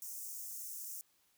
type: high-pass noise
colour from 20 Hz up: white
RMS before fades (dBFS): -45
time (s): 0.02-1.01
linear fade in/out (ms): 0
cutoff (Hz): 5800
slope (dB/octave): 48
effects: white hiss -73 dBFS RMS until 1.37 s